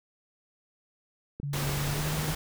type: click train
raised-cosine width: 3 ms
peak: -24 dBFS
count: 4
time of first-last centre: 1.4-2.288 s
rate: 3.38 Hz
type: tone with pitch glide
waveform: sine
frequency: 142.4 to 152.62 Hz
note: C#3 to D#3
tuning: +47 to -33 cents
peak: -30 dBFS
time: 1.43-2.33 s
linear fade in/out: 2 ms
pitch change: +120 cents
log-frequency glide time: 1.82-2.11 s
type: noise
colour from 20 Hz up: pink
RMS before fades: -33 dBFS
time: 1.53-2.35 s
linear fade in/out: 5 ms
effects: none